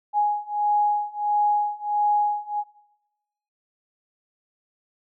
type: beating tone pair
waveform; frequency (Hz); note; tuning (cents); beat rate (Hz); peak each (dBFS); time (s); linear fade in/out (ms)
sine; 830.6 / 832.1; G#5 / G#5; 0 / +3; 1.5; -23 / -22; 0.13-2.64; 50
effects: noise-tail reverb RT60 1.0 s tail -20 dB re dry